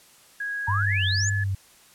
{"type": "tone with pitch glide", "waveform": "sine", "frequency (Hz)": [1652, 1714.2], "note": ["G#6", "A6"], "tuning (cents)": [-10, -46], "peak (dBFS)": -27, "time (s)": [0.4, 1.44], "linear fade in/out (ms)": 5, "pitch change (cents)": 64, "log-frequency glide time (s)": [0.79, 0.95]}
{"type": "exponential sweep", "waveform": "sine", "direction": "up", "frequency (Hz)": [880, 7400], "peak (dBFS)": -25, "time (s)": [0.67, 1.3], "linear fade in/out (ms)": 10}
{"type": "tone with vibrato", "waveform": "sine", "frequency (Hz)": 98, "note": "G2", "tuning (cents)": 0, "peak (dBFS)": -23, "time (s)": [0.68, 1.55], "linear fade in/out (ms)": 5, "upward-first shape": "sine", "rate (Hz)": 1.9, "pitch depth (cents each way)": 51}
{"effects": ["white hiss -54 dBFS RMS until 1.94 s", "low-pass 12000 Hz 12 dB/octave"]}